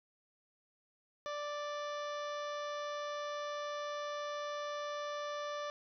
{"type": "harmonic tone", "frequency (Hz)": 587.3, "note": "D5", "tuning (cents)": 0, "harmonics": [1, 2, 3, 4, 5, 6, 7, 8, 9, 10], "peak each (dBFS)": [-40, -42, -49, -56, -57, -52, -59, -62, -60, -59], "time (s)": [1.26, 5.7], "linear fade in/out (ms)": 0, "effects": []}